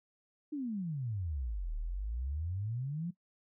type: exponential two-way sweep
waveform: sine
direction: down then up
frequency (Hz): 310 to 36.48 to 181.2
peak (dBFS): -34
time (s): 0.52-3.11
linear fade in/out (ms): 10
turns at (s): 1.75
effects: noise-tail reverb RT60 0.1 s tail -19 dB re dry

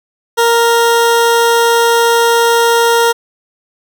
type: tone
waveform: 20% pulse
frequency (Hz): 466.2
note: A#4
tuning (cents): 0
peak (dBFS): -3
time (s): 0.37-3.13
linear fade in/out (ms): 20
effects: none

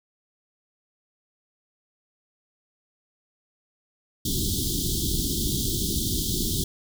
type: band-stop noise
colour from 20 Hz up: pink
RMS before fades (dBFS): -26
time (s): 4.25-6.64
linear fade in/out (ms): 5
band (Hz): 400 to 3200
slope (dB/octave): 96
effects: none

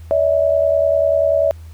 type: tone pair together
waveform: sine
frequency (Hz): 573 / 643.2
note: D5 / E5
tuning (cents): -43 / -43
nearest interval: major second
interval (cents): 200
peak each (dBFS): -15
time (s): 0.11-1.51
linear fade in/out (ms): 0
effects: added 81 Hz sine -33 dBFS peak until 1.73 s + pink hiss -52 dBFS RMS until 1.73 s

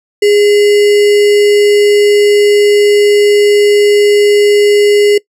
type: tone with sample-and-hold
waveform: sine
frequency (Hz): 412.1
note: G#4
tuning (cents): -13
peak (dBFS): -4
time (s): 0.22-5.18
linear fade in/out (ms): 5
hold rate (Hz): 2450
effects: noise-tail reverb RT60 0.1 s tail -22 dB re dry + low-pass 9000 Hz 12 dB/octave

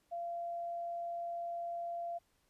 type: tone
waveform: sine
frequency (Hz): 687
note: F5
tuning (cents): -29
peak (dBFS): -37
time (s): 0.11-2.19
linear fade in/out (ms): 20
effects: pink hiss -75 dBFS RMS until 2.49 s + resampled to 32000 Hz

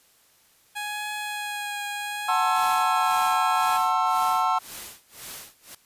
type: tone with vibrato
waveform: 15% pulse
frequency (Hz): 830.6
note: G#5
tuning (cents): 0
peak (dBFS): -23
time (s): 0.75-3.78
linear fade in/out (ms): 20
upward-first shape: triangle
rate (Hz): 0.68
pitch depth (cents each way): 23
type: chord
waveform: triangle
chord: F# half-diminished seventh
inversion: none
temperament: just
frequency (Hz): 740 / 888 / 1065.6 / 1332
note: F#5 / A5 / C6 / E6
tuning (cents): 0 / +16 / +31 / +18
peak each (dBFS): -24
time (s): 2.28-4.59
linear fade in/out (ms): 10
type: noise with tremolo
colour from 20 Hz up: white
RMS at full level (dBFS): -37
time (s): 2.55-5.75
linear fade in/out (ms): 5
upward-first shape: sine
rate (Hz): 1.9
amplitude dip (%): 100
effects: white hiss -60 dBFS RMS until 5.85 s + resampled to 32000 Hz

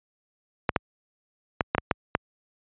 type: clicks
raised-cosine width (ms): 0.5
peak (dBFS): -5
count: 7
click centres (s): 0.692 / 0.762 / 1.608 / 1.749 / 1.782 / 1.912 / 2.151
effects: high-pass 60 Hz 12 dB/octave + resampled to 8000 Hz

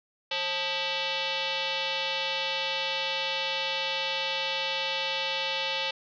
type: tone with frequency modulation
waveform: sine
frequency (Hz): 171.2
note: F3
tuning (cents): -34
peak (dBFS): -27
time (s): 0.31-5.91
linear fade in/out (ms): 5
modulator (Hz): 709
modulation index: 5.6
effects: none

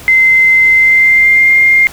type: tone with pitch glide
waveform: sine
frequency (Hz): 2071 to 2113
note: C7 to C7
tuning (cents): -18 to +16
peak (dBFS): -4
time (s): 0.08-1.87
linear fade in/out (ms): 0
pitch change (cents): +34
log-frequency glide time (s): 0.73-1.54
effects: pink hiss -32 dBFS RMS until 1.92 s

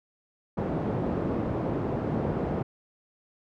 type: band-pass noise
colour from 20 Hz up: pink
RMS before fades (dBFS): -29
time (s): 0.57-2.63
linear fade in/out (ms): 10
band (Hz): 110 to 620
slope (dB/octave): 12
effects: none

